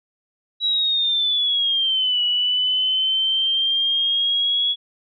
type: linear two-way sweep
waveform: sine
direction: down then up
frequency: 3903 to 2931 to 3364 Hz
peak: -17 dBFS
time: 0.6-4.76 s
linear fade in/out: 50 ms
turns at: 2.22 s
effects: none